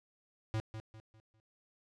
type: tone with echo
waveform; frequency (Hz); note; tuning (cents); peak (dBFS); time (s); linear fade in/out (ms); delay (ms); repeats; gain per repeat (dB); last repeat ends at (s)
square; 110; A2; 0; -33; 0.54-0.6; 0; 200; 4; -9; 1.4
effects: low-pass 6000 Hz 12 dB/octave